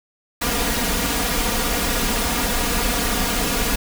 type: noise with comb filter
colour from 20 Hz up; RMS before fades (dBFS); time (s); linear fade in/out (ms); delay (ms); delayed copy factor
pink; -21; 0.41-3.76; 10; 4.2; +0.85
effects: none